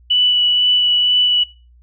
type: tone with vibrato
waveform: sine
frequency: 2960 Hz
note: F#7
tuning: in tune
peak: -11 dBFS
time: 0.1-1.44 s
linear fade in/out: 10 ms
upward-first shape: sine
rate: 2.1 Hz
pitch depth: 8 cents each way
effects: noise-tail reverb RT60 0.3 s tail -18 dB re dry + added 60 Hz sine -45 dBFS peak until 1.82 s